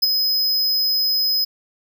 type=tone with ADSR envelope; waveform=square; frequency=5060 Hz; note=D#8; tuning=28 cents sharp; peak=-11 dBFS; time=0.02-1.45 s; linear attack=14 ms; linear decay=19 ms; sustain=-6 dB; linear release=13 ms; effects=none